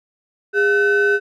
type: ring-modulated tone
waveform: triangle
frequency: 554.4 Hz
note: C#5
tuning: in tune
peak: -8 dBFS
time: 0.53-1.2 s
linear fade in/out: 50 ms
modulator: 963 Hz
effects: none